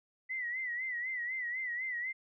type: tone with vibrato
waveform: sine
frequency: 1986 Hz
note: B6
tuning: 9 cents sharp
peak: -34 dBFS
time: 0.29-2.13 s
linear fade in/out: 20 ms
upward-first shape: sine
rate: 4 Hz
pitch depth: 91 cents each way
effects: none